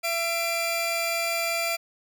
sawtooth tone pair together, 674.4 / 2373 Hz, E5 / D7, +39 / +17 cents, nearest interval octave + minor seventh, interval 2178 cents, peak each -24 dBFS, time 0.03-1.77 s, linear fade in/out 20 ms, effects none

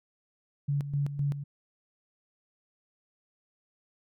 sine tone with tremolo, 142.4 Hz, C#3, 47 cents sharp, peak -25 dBFS, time 0.68-1.44 s, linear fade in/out 10 ms, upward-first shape square, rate 3.9 Hz, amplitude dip 65%, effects none

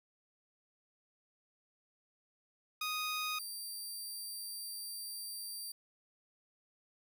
15% pulse tone pair in turn, 1244.5 / 4699 Hz, D#6 / D8, 0 / 0 cents, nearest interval octave + major seventh, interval 2300 cents, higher second, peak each -29 / -35 dBFS, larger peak first, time 2.81-3.39 / 3.39-5.72 s, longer second, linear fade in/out 5 ms, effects none

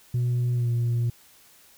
sine tone with pitch glide, 122.3 to 118.75 Hz, B2 to A#2, -16 to +33 cents, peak -19 dBFS, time 0.14-1.1 s, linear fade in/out 5 ms, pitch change -51 cents, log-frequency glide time 0.55-0.69 s, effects tanh soft clip ceiling -20 dBFS + white hiss -55 dBFS RMS until 1.77 s

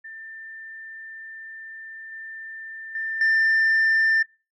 sine tone with level steps, 1788 Hz, A6, 27 cents sharp, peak -36 / -34 / -25 / -14 dBFS, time 0.04-4.23 s, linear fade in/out 10 ms, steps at 2.12 / 2.95 / 3.21 s, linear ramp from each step 2 ms, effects noise-tail reverb RT60 0.3 s tail -26 dB re dry + tanh soft clip ceiling -15 dBFS

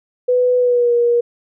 sine tone with pitch glide, 497.2 to 476.1 Hz, B4 to A#4, +12 to +37 cents, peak -11 dBFS, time 0.28-1.21 s, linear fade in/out 10 ms, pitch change -75 cents, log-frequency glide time 0.58-0.93 s, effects none

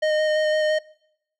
square tone with vibrato, 616 Hz, D#5, 17 cents flat, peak -19 dBFS, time 0.02-0.79 s, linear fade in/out 10 ms, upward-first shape square, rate 5.9 Hz, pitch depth 9 cents each way, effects noise-tail reverb RT60 0.8 s tail -24 dB re dry + low-pass 4000 Hz 12 dB/octave

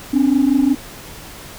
sine tone pair together, 261.6 / 287.2 Hz, C4 / D4, 0 / -39 cents, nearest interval major second, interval 161 cents, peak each -13 dBFS, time 0.13-0.75 s, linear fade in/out 10 ms, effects tanh soft clip ceiling -7 dBFS + pink hiss -36 dBFS RMS until 1.58 s

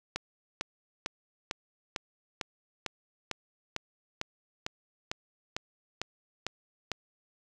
click train, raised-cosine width 0.2 ms, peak -15 dBFS, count 16, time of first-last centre 0.16-6.917 s, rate 2.22 Hz, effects none

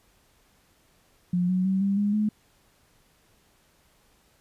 sine tone with pitch steps, 177.9 / 184.28 / 190.89 / 197.73 / 204.8 / 212.2 Hz, F3 / F#3 / G3 / G3 / G#3 / G#3, +32 / -7 / -46 / +15 / -24 / +38 cents, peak -21 dBFS, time 1.33-2.29 s, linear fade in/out 5 ms, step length 160 ms, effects pink hiss -63 dBFS RMS until 4.4 s + resampled to 32000 Hz

